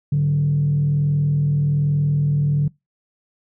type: tone with frequency modulation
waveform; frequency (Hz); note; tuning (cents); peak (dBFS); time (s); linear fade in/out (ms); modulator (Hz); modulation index
sine; 145.8; D3; -12; -14; 0.12-2.68; 5; 41.2; 0.35
effects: noise-tail reverb RT60 0.2 s tail -24 dB re dry + tanh soft clip ceiling -11 dBFS